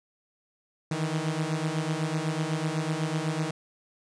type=beating tone pair; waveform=sawtooth; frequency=153.6 / 161.6 Hz; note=D#3 / E3; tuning=-22 / -34 cents; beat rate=8 Hz; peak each=-26 dBFS; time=0.91-3.51 s; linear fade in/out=5 ms; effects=resampled to 22050 Hz + 10-bit

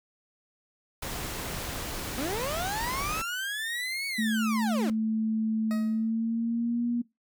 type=noise; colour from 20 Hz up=pink; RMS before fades=-35 dBFS; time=1.02-3.22 s; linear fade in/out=5 ms
type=linear two-way sweep; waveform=30% pulse; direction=up then down; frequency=245.2 to 2243 to 245.2 Hz; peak=-28 dBFS; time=2.18-4.9 s; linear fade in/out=0 ms; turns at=4.07 s
type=tone with pitch glide; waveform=sine; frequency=220 to 238.5 Hz; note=A3 to A#3; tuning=0 to +40 cents; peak=-25 dBFS; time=4.18-7.02 s; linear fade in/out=10 ms; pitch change=+140 cents; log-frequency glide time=5.87-6.85 s
type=tone with exponential decay; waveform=20% pulse; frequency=632 Hz; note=D#5; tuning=27 cents sharp; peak=-30 dBFS; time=5.71-6.11 s; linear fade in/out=0 ms; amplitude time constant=86 ms
effects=noise-tail reverb RT60 0.2 s tail -20 dB re dry

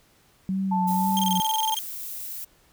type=tone with vibrato; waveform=sine; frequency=187.8 Hz; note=F#3; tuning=26 cents sharp; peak=-23 dBFS; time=0.49-1.4 s; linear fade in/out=0 ms; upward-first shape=sine; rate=1.9 Hz; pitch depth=44 cents each way
type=tone; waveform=sine; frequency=880 Hz; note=A5; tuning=in tune; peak=-23 dBFS; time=0.71-1.75 s; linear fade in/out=10 ms
type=noise; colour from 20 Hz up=violet; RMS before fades=-35 dBFS; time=0.87-2.45 s; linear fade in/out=10 ms
type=tone bursts; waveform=sawtooth; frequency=3195 Hz; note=G7; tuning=32 cents sharp; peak=-22 dBFS; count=14; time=1.17-1.789 s; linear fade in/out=0 ms; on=21 ms; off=25 ms
effects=pink hiss -60 dBFS RMS until 2.72 s

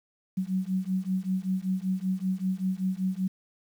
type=beating tone pair; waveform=sine; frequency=185 / 190.2 Hz; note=F#3 / F#3; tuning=0 / +48 cents; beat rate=5.2 Hz; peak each=-29 dBFS; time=0.37-3.28 s; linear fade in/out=10 ms; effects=9-bit

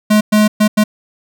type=tone bursts at uneven times; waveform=square; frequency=212.2 Hz; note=G#3; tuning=38 cents sharp; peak=-8 dBFS; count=4; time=0.1-0.21 / 0.32-0.48 / 0.6-0.68 / 0.77-0.84 s; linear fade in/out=10 ms; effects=none

